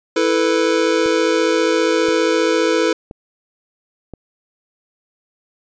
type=chord; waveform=square; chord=E suspended fourth; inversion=none; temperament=just; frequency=329.6 / 439.5 / 494.4 Hz; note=E4 / A4 / B4; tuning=0 / -2 / +2 cents; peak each=-19 dBFS; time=0.16-2.93 s; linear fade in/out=5 ms
type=click train; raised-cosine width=2 ms; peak=-19 dBFS; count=4; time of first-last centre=1.06-4.137 s; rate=0.975 Hz
effects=resampled to 16000 Hz